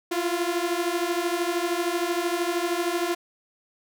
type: beating tone pair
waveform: sawtooth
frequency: 340 / 353 Hz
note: F4 / F4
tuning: -46 / +19 cents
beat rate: 13 Hz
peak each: -23 dBFS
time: 0.11-3.15 s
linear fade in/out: 10 ms
effects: none